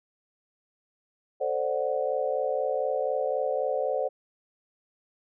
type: chord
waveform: sine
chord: D dominant seventh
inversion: second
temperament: equal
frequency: 440 / 523.3 / 587.3 / 740 Hz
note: A4 / C5 / D5 / F#5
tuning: 0 / 0 / 0 / 0 cents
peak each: -33 / -28 / -30 / -33 dBFS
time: 1.4-4.09 s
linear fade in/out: 20 ms
effects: none